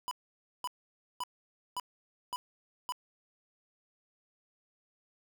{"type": "tone bursts", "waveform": "square", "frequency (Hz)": 992, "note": "B5", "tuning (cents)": 7, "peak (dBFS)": -34, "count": 6, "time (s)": [0.08, 2.922], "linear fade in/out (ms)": 0, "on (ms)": 32, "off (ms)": 530, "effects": []}